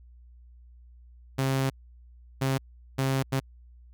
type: tone bursts at uneven times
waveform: sawtooth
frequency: 134.1 Hz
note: C3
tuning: 43 cents sharp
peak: -20 dBFS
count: 4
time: 1.38-1.7 / 2.41-2.58 / 2.98-3.23 / 3.32-3.4 s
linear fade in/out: 10 ms
effects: added 60 Hz sine -49 dBFS peak until 3.93 s